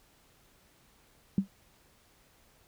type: tone with exponential decay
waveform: sine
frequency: 194.6 Hz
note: G3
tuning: 12 cents flat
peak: -19 dBFS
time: 1.38-1.48 s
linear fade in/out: 2 ms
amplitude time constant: 20 ms
effects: pink hiss -64 dBFS RMS until 2.67 s